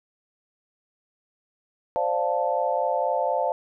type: chord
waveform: sine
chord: D minor seventh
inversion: third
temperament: equal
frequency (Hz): 523.3 / 587.3 / 698.5 / 880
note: C5 / D5 / F5 / A5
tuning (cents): 0 / 0 / 0 / 0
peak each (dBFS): -27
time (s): 1.96-3.52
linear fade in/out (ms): 0
effects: none